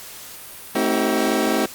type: chord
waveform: 25% pulse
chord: A diminished seventh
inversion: none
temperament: just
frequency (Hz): 220 / 264 / 316.8 / 380.2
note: A3 / C4 / Eb4 / Gb4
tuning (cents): 0 / +16 / +31 / +47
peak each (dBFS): -20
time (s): 0.75-1.66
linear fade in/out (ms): 5
effects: white hiss -38 dBFS RMS until 1.74 s + Opus 48 kbps